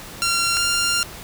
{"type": "tone pair in turn", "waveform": "10% pulse", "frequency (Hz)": [1376, 1392], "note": ["F6", "F6"], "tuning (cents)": [-26, -6], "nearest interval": "unison", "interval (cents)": 20, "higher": "second", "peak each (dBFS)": -10, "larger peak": "neither", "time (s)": [[0.22, 0.57], [0.57, 1.03]], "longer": "second", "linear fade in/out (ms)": 0, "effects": ["pink hiss -37 dBFS RMS until 1.23 s"]}